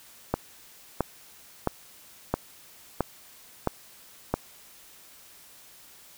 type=click train; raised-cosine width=1 ms; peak=-9 dBFS; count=7; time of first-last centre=0.34-4.34 s; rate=1.5 Hz; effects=white hiss -52 dBFS RMS until 6.17 s